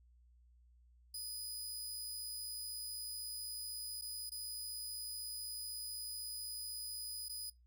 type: tone with dropouts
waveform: 20% pulse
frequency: 4978 Hz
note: D#8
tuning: in tune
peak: -36 dBFS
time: 1.14-7.5 s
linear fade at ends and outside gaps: 5 ms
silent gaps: 4.013-4.02 / 4.296-4.317 / 7.285-7.294 s
effects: noise-tail reverb RT60 0.2 s tail -23 dB re dry + added 60 Hz sine -63 dBFS peak until 7.66 s